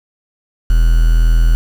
triangle tone with quantisation, 40.96 Hz, E1, 10 cents flat, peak -5 dBFS, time 0.7-1.55 s, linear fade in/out 0 ms, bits 5, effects none

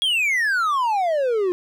triangle exponential sweep, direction down, 3353 to 348.8 Hz, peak -16 dBFS, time 0.02-1.52 s, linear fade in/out 0 ms, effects none

